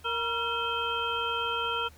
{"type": "tone cluster", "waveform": "sine", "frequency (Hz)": [465.9, 951, 1369, 2573, 3146], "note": ["A#4", "A#5", "F6", "E7", "G7"], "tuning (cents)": [-1, 34, -35, -43, 6], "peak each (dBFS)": [-36, -35, -31, -37, -34], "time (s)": [0.04, 1.89], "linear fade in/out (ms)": 20, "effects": ["added 76 Hz sine -52 dBFS peak until 1.97 s", "pink hiss -57 dBFS RMS until 1.97 s"]}